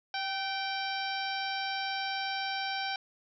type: harmonic tone with a mistuned harmonic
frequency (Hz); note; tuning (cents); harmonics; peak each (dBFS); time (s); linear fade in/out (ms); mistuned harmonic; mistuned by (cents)
781; G5; -7; 1 / 2 / 3 / 4 / 5 / 6 / 7; -35 / -38 / -40 / -41 / -42 / -43 / -43; 0.14-2.96; 2; 2; -34
effects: none